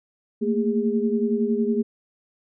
sine tone cluster, 220.7 / 231.5 / 409 Hz, A3 / A#3 / G#4, +5 / -12 / -26 cents, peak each -24 dBFS, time 0.41-1.83 s, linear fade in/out 20 ms, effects none

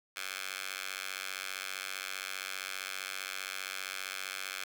10% pulse tone with high-pass filter, 95.2 Hz, F#2, 50 cents sharp, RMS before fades -40 dBFS, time 0.16-4.64 s, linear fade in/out 5 ms, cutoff 1900 Hz, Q 1.2, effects none

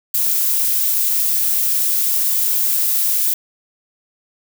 violet noise, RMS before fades -17 dBFS, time 0.14-3.34 s, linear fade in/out 5 ms, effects none

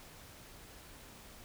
silence, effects pink hiss -54 dBFS RMS until 1.44 s

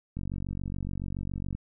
click train, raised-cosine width 5 ms, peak -22 dBFS, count 66, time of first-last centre 0.17-1.55 s, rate 47.1 Hz, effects none

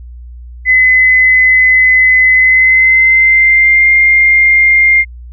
sine tone with pitch glide, 2026 to 2112 Hz, B6 to C7, +44 to +16 cents, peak -4 dBFS, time 0.65-5.05 s, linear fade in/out 50 ms, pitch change +72 cents, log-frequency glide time 2.32-3.91 s, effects added 60 Hz sine -27 dBFS peak until 5.32 s

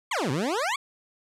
20% pulse exponential two-way sweep, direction down then up, 1174.7 to 121.1 to 1174.7 Hz, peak -20 dBFS, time 0.11-0.76 s, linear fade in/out 5 ms, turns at 0.31 s, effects low-pass 9000 Hz 12 dB/octave

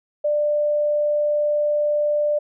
sine tone, 593 Hz, D5, 17 cents sharp, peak -17 dBFS, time 0.24-2.39 s, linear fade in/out 10 ms, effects none

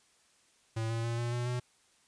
square tone with pitch steps, 112.6 / 114.7 / 116.84 / 119.02 / 121.24 / 123.5 Hz, A2 / A#2 / A#2 / A#2 / B2 / B2, +40 / -28 / +4 / +36 / -32 / 0 cents, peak -32 dBFS, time 0.76-1.6 s, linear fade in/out 10 ms, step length 140 ms, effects white hiss -67 dBFS RMS until 2.07 s + resampled to 22050 Hz

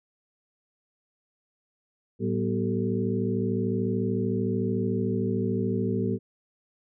sine tone cluster, 110.8 / 191.9 / 245.4 / 383.2 / 443.4 Hz, A2 / G3 / B3 / G4 / A4, +13 / -37 / -11 / -39 / +13 cents, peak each -30 / -29 / -30 / -31 / -33 dBFS, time 2.19-6.19 s, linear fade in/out 50 ms, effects none

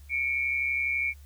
sine tone pair together, 2217 / 2349 Hz, C#7 / D7, 0 / 0 cents, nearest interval minor second, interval 100 cents, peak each -28 dBFS, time 0.09-1.14 s, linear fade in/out 50 ms, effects added 71 Hz sine -46 dBFS peak until 1.25 s + white hiss -61 dBFS RMS until 1.25 s

